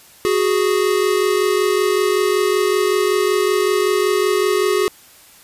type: tone pair together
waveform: square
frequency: 370 / 415.3 Hz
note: F#4 / G#4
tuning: 0 / 0 cents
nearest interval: major second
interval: 200 cents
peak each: -18 dBFS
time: 0.25-4.88 s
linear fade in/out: 0 ms
effects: white hiss -46 dBFS RMS until 5.43 s + resampled to 32000 Hz